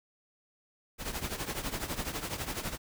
pink noise with tremolo, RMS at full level -33 dBFS, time 0.98-2.78 s, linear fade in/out 50 ms, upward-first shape triangle, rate 12 Hz, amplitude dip 80%, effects none

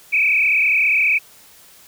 sine tone with frequency modulation, 2415 Hz, D7, 48 cents sharp, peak -13 dBFS, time 0.12-1.19 s, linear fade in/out 20 ms, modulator 34.7 Hz, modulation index 4.6, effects white hiss -47 dBFS RMS until 1.87 s

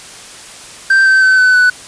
triangle tone with pitch steps, 1567 / 1547.2 / 1527.7 / 1508.4 / 1489.3 Hz, G6 / G6 / G6 / F#6 / F#6, -1 / -23 / -45 / +33 / +11 cents, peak -4 dBFS, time 0.9-1.7 s, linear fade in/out 5 ms, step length 160 ms, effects white hiss -33 dBFS RMS until 1.87 s + resampled to 22050 Hz

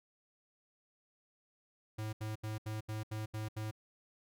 square tone bursts, 108.3 Hz, A2, 27 cents flat, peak -38 dBFS, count 8, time 1.98-3.712 s, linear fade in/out 10 ms, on 150 ms, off 76 ms, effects none

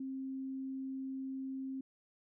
sine tone, 265.9 Hz, C4, 28 cents sharp, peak -38 dBFS, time 0-1.81 s, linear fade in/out 5 ms, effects none

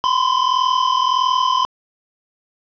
square tone pair together, 1005 / 1046.6 Hz, B5 / C6, +30 / 0 cents, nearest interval minor second, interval 70 cents, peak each -18 dBFS, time 0.04-1.65 s, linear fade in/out 0 ms, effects resampled to 11025 Hz + 7-bit

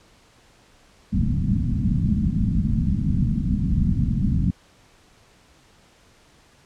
white low-pass noise, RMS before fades -21 dBFS, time 1.12-4.51 s, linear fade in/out 10 ms, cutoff 230 Hz, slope 48 dB/octave, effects pink hiss -55 dBFS RMS until 6.65 s + low-pass 8000 Hz 12 dB/octave

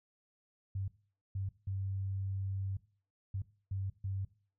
sine tone bursts at uneven times, 96.9 Hz, G2, 20 cents flat, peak -34 dBFS, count 6, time 0.75-0.88 / 1.35-1.49 / 1.67-2.77 / 3.34-3.42 / 3.71-3.9 / 4.04-4.25 s, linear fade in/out 5 ms, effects noise-tail reverb RT60 0.4 s tail -17 dB re dry

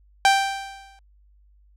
sawtooth tone with exponential decay, 784 Hz, G5, in tune, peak -8 dBFS, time 0.25-0.99 s, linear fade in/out 1 ms, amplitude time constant 160 ms, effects added 50 Hz sine -53 dBFS peak until 1.76 s + low-pass 8000 Hz 12 dB/octave

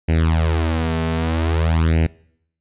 sawtooth tone with flanger, 81 Hz, E2, 30 cents flat, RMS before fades -18 dBFS, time 0.08-2.07 s, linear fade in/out 10 ms, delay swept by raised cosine 0.42 to 4.62 ms, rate 0.52 Hz, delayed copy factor +0.9, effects noise-tail reverb RT60 0.7 s tail -23 dB re dry + resampled to 8000 Hz

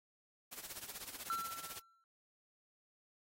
white noise with tremolo, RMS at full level -45 dBFS, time 0.51-1.8 s, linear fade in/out 20 ms, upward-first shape sine, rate 16 Hz, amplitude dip 80%
triangle tone with exponential decay, 1348 Hz, E6, 38 cents sharp, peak -32 dBFS, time 1.3-2.04 s, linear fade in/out 1 ms, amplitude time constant 160 ms
effects AAC 48 kbps

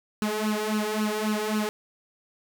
sawtooth tone with flanger, 213.5 Hz, G#3, 48 cents sharp, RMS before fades -27 dBFS, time 0.22-1.69 s, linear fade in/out 0 ms, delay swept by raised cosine 0.7 to 2.6 ms, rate 3.7 Hz, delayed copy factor +0.8, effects none

